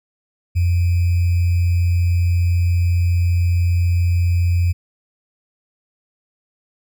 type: tone with sample-and-hold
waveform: sine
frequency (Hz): 87.31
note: F2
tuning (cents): 0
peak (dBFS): -13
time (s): 0.55-4.73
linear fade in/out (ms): 20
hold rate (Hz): 2450
effects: none